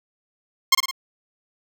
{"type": "tone with echo", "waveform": "10% pulse", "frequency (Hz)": 1065, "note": "C6", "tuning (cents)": 30, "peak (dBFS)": -3, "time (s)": [0.72, 0.75], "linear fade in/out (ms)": 5, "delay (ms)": 54, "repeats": 3, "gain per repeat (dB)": -5, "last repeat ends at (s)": 0.912, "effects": []}